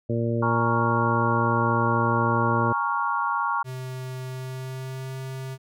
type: harmonic tone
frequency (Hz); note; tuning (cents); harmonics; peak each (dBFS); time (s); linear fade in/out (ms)
116.54; A#2; 0; 1 / 2 / 3 / 4 / 5; -25 / -28 / -30 / -31 / -32; 0.09-2.73; 10
type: chord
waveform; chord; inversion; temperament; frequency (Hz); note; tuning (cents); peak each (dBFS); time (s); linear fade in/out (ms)
sine; Bb minor seventh; third; equal; 830.6 / 932.3 / 1108.7 / 1396.9; Ab5 / Bb5 / Db6 / F6; 0 / 0 / 0 / 0; -32 / -27 / -26 / -29; 0.42-3.63; 10
type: tone with pitch glide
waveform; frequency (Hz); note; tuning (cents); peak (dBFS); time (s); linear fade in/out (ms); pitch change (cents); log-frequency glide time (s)
square; 129.1 to 131.97; C3 to C3; -23 to +15; -32; 3.64-5.58; 50; +38; 4.26-5.16
effects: none